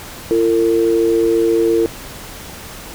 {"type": "tone pair together", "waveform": "sine", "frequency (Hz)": [340, 454.1], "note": ["F4", "A#4"], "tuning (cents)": [-46, -45], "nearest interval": "perfect fourth", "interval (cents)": 501, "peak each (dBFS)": -14, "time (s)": [0.31, 1.86], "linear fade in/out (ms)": 0, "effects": ["pink hiss -33 dBFS RMS until 2.94 s"]}